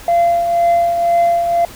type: tone with tremolo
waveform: sine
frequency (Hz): 687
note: F5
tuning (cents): -29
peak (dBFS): -6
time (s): 0.08-1.65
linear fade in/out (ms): 2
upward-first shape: triangle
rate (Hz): 2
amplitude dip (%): 60
effects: tanh soft clip ceiling -8 dBFS + pink hiss -36 dBFS RMS until 1.75 s